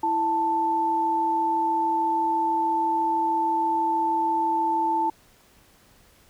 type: tone pair together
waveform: sine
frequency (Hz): 330.8 / 883.1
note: E4 / A5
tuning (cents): +6 / +6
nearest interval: octave + perfect fourth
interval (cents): 1700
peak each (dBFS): -29 / -21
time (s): 0.03-5.1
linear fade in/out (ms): 5
effects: pink hiss -57 dBFS RMS until 6.29 s